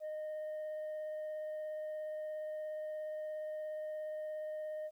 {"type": "tone with vibrato", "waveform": "sine", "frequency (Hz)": 616, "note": "D#5", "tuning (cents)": -17, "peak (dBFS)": -36, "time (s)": [0, 4.91], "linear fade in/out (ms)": 50, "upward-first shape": "triangle", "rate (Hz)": 17, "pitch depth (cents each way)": 8, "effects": ["tanh soft clip ceiling -38 dBFS", "12-bit"]}